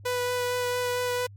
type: tone with vibrato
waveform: sawtooth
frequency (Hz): 493.9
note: B4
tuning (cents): 0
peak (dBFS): -22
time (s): 0.05-1.27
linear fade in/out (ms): 10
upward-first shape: sine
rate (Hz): 4.4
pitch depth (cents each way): 10
effects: added 100 Hz sine -44 dBFS peak until 1.36 s + Opus 48 kbps